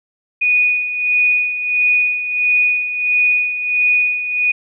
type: tone with tremolo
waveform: sine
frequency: 2471 Hz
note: D#7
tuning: 13 cents flat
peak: -10 dBFS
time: 0.41-4.52 s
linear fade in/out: 10 ms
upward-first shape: sine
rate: 1.5 Hz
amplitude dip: 65%
effects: none